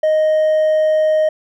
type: tone with hard clipping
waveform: sine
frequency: 622 Hz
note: D#5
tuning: 1 cent flat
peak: -12 dBFS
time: 0.03-1.29 s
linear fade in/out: 5 ms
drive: 2 dB
effects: none